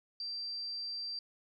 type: tone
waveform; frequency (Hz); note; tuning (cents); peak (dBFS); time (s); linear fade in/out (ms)
sine; 4700; D8; +1; -37; 0.2-1.19; 2
effects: 12-bit